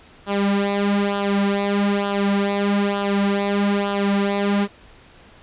sawtooth tone with flanger, 200.9 Hz, G3, 43 cents sharp, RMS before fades -20 dBFS, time 0.26-4.68 s, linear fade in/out 50 ms, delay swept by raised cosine 0.44 to 4.34 ms, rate 1.1 Hz, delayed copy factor -0.7, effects pink hiss -48 dBFS RMS until 5.42 s + resampled to 8000 Hz

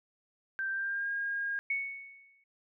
sine tone with pitch glide, 1568 to 1623.3 Hz, G6 to G#6, 0 to -40 cents, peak -31 dBFS, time 0.59-1.59 s, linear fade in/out 0 ms, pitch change +60 cents, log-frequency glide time 0.7-1.1 s
sine tone with exponential decay, 2217 Hz, C#7, in tune, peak -27 dBFS, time 1.7-2.44 s, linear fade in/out 5 ms, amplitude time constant 160 ms
effects none

